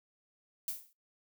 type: noise with exponential decay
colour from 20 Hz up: violet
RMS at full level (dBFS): -33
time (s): 0.68-0.93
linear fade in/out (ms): 1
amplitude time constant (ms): 53
effects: noise-tail reverb RT60 0.2 s tail -24 dB re dry